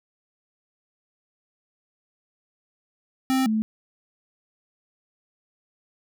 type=tone pair in turn; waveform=square / sine; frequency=262.5 / 218.1 Hz; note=C4 / A3; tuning=+6 / -15 cents; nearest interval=minor third; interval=321 cents; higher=first; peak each=-20 / -20 dBFS; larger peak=neither; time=3.3-3.46 / 3.46-3.62 s; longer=neither; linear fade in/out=0 ms; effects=none